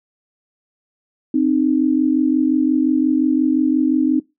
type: tone pair together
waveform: sine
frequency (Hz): 261.6 / 307.3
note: C4 / D#4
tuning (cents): 0 / -21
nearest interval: minor third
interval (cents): 279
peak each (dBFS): -16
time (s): 1.34-4.2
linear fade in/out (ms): 5
effects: noise-tail reverb RT60 0.2 s tail -21 dB re dry